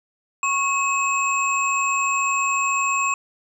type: tone cluster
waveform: sine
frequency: 1102 / 2572 / 7410 Hz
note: C#6 / E7 / A#8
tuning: -11 / -43 / -11 cents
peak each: -21 / -23 / -28 dBFS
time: 0.43-3.14 s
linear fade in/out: 2 ms
effects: 9-bit